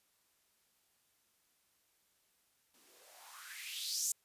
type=noise with band-pass filter sweep; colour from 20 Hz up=violet; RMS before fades=-43 dBFS; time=2.74-4.12 s; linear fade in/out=2 ms; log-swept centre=240 to 7600 Hz; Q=4.4; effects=white hiss -75 dBFS RMS until 4.24 s + resampled to 32000 Hz